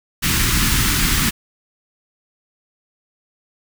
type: band-stop noise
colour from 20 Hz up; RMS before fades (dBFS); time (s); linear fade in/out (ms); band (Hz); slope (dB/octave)
pink; -17; 0.22-1.31; 20; 290 to 1200; 24
effects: none